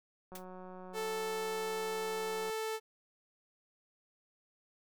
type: click train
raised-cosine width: 1 ms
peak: -36 dBFS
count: 402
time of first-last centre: 0.32-2.499 s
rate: 184 Hz
type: noise with exponential decay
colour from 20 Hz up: white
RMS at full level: -42 dBFS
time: 0.35-0.45 s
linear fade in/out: 5 ms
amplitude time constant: 20 ms
type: tone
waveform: sawtooth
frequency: 440 Hz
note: A4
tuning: in tune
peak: -31 dBFS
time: 0.93-2.8 s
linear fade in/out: 50 ms
effects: none